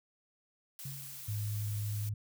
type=noise; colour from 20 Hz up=blue; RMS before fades=-46 dBFS; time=0.79-2.09 s; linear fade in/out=0 ms
type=tone with exponential decay; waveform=sine; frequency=137.2 Hz; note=C#3; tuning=17 cents flat; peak=-38 dBFS; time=0.85-1.45 s; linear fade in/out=5 ms; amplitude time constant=130 ms
type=tone; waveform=sine; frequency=104.6 Hz; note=G#2; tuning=13 cents sharp; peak=-33 dBFS; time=1.28-2.14 s; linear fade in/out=5 ms
effects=none